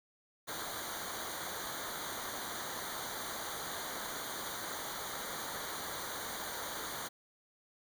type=noise with comb filter; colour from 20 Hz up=pink; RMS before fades=-41 dBFS; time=0.47-7.09 s; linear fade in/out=20 ms; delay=0.38 ms; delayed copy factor=-0.9; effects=none